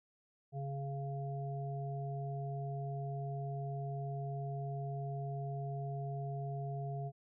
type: harmonic tone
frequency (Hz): 138.59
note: C#3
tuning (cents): 0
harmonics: 1 / 3 / 5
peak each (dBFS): -38 / -48 / -45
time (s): 0.52-7.12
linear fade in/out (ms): 50
effects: none